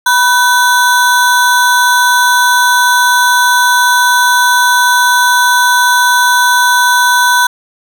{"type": "ring-modulated tone", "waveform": "square", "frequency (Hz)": 1244.5, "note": "D#6", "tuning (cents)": 0, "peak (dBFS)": -4, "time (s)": [0.06, 7.47], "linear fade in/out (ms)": 5, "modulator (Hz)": 267, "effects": []}